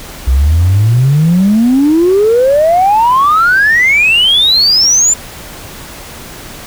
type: exponential sweep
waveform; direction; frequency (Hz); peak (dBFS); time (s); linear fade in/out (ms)
sine; up; 61.74 to 7290; -4; 0.27-5.14; 10
effects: tanh soft clip ceiling -2 dBFS + pink hiss -29 dBFS RMS until 6.66 s